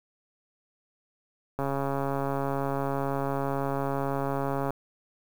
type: click train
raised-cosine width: 1 ms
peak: -16 dBFS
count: 431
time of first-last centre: 1.59-4.706 s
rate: 138 Hz
effects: 7-bit